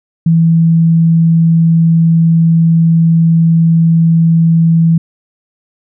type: tone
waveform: sine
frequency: 164.81 Hz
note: E3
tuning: in tune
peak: -5 dBFS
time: 0.26-4.98 s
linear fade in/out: 5 ms
effects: none